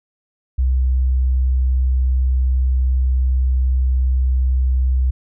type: tone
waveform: sine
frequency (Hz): 64.1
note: C2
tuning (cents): -35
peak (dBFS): -13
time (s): 0.58-5.11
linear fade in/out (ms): 10
effects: none